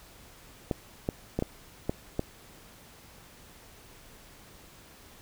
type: clicks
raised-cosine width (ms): 2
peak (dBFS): -14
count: 6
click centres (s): 0.712 / 1.089 / 1.39 / 1.424 / 1.895 / 2.194
effects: pink hiss -53 dBFS RMS until 5.21 s